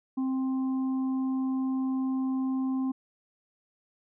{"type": "harmonic tone", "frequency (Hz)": 262.6, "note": "C4", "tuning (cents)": 6, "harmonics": [1, 3, 4], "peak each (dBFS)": [-26, -45, -45], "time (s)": [0.17, 2.92], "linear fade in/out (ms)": 10, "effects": []}